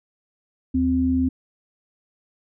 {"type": "tone pair together", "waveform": "sine", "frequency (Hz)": [77.21, 259.7], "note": ["D#2", "C4"], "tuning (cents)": [-13, -13], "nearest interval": "octave + major sixth", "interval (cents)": 2100, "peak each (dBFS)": [-25, -18], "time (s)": [0.74, 1.29], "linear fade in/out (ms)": 10, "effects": []}